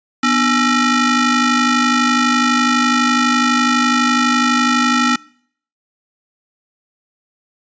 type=ring-modulated tone; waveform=sawtooth; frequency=544 Hz; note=C#5; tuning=33 cents flat; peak=-5 dBFS; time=0.23-5.16 s; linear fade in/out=5 ms; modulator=790 Hz; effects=noise-tail reverb RT60 0.6 s tail -25 dB re dry + resampled to 16000 Hz